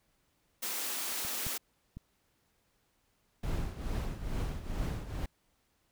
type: high-pass noise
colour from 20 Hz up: white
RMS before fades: -36 dBFS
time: 0.62-1.58 s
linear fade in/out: 10 ms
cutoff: 210 Hz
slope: 48 dB/octave
type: clicks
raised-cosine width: 5 ms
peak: -35 / -27 / -31 / -33 dBFS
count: 4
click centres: 1.25 / 1.467 / 1.97 / 3.525 s
type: noise with tremolo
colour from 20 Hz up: brown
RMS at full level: -32 dBFS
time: 3.43-5.26 s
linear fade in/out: 5 ms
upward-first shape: triangle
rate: 2.3 Hz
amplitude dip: 75%
effects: pink hiss -74 dBFS RMS until 5.91 s